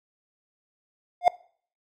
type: tone with exponential growth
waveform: triangle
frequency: 709 Hz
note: F5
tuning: 26 cents sharp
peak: -8 dBFS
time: 1.21-1.28 s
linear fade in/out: 2 ms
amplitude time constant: 15 ms
effects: noise-tail reverb RT60 0.5 s tail -21 dB re dry

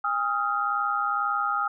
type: tone cluster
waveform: sine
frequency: 811 / 1256 / 1378 Hz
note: G#5 / D#6 / F6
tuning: -41 / +16 / -24 cents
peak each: -30 / -26 / -28 dBFS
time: 0.04-1.68 s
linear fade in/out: 5 ms
effects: none

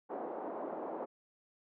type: band-pass noise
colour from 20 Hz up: white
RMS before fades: -41 dBFS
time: 0.09-1.06 s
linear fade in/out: 20 ms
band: 270 to 820 Hz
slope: 24 dB/octave
effects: none

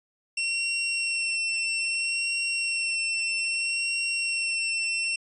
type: tone with vibrato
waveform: sawtooth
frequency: 2718 Hz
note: F7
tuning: 48 cents flat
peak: -22 dBFS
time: 0.37-5.16 s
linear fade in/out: 5 ms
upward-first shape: sine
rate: 0.62 Hz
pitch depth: 14 cents each way
effects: resampled to 22050 Hz

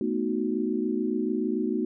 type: chord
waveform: sine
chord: B dominant seventh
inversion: third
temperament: equal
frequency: 220 / 246.9 / 311.1 / 370 Hz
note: A3 / B3 / D#4 / F#4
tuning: 0 / 0 / 0 / 0 cents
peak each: -30 dBFS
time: 0.01-1.85 s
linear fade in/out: 2 ms
effects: none

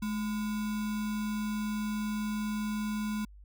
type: tone with sample-and-hold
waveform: sine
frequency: 212.6 Hz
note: G#3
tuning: 41 cents sharp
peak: -30 dBFS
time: 0.02-3.25 s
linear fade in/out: 5 ms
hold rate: 1225 Hz
effects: added 50 Hz sine -49 dBFS peak until 3.44 s

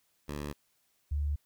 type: tone pair in turn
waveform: 10% pulse / sine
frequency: 73.2 / 72.89 Hz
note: D2 / D2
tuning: -5 / -12 cents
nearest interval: unison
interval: 7 cents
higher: first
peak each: -28 dBFS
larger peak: neither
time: 0.28-0.53 / 1.11-1.36 s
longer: neither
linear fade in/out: 10 ms
effects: white hiss -73 dBFS RMS until 1.45 s

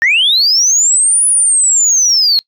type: linear two-way sweep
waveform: sine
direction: up then down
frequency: 1769 to 9950 to 4184 Hz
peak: -6 dBFS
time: 0.02-2.39 s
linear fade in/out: 0 ms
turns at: 1.26 s
effects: noise-tail reverb RT60 0.1 s tail -25 dB re dry + tanh soft clip ceiling -4 dBFS

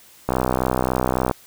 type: click train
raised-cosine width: 1 ms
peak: -5 dBFS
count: 66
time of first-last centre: 0.29-1.312 s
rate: 63.6 Hz
effects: white hiss -49 dBFS RMS until 1.46 s

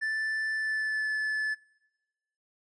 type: tone with pitch glide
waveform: triangle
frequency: 1760 to 1733.8 Hz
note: A6 to A6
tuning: 0 to -26 cents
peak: -26 dBFS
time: 0.01-1.55 s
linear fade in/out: 20 ms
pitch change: -26 cents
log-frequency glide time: 0.54-1.11 s
effects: noise-tail reverb RT60 1.0 s tail -20 dB re dry + resampled to 22050 Hz

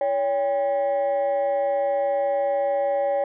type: tone pair together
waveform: sine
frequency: 564.3 / 798 Hz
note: C#5 / G5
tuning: +31 / +31 cents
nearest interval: tritone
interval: 600 cents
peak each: -19 / -24 dBFS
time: 0.01-3.24 s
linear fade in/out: 2 ms
effects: tanh soft clip ceiling -17 dBFS

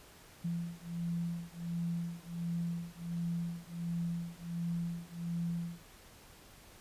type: beating tone pair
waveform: sine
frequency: 169.6 / 171 Hz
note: E3 / F3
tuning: +50 / -36 cents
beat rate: 1.4 Hz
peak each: -38 / -38 dBFS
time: 0.44-5.83 s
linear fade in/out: 10 ms
effects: pink hiss -57 dBFS RMS until 6.8 s + resampled to 32000 Hz

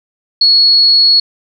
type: tone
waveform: sine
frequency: 4353 Hz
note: C#8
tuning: 32 cents flat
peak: -5 dBFS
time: 0.41-1.2 s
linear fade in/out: 5 ms
effects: none

